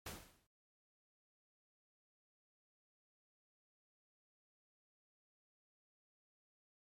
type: noise with exponential decay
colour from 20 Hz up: pink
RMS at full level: -43 dBFS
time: 0.06-0.47 s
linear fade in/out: 5 ms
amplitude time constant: 88 ms
effects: MP3 64 kbps